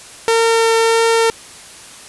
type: tone with vibrato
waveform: sawtooth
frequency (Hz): 455.1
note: A#4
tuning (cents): -42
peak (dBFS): -7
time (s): 0.28-1.3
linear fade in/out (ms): 0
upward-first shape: triangle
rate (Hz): 1.6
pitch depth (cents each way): 8
effects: white hiss -37 dBFS RMS until 2.08 s + resampled to 24000 Hz